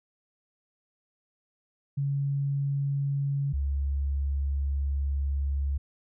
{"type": "tone pair in turn", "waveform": "sine", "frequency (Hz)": [140, 69.7], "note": ["C#3", "C#2"], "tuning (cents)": [18, 10], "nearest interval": "octave", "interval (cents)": 1208, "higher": "first", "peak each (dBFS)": -25, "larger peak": "neither", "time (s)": [[1.97, 3.53], [3.53, 5.78]], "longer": "second", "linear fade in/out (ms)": 10, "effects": []}